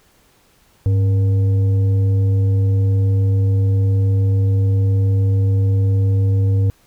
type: tone with frequency modulation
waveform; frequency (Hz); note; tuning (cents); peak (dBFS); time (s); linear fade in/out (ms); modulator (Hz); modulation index
sine; 100; G2; +35; -12; 0.86-6.7; 0; 373; 0.25
effects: pink hiss -55 dBFS RMS until 6.86 s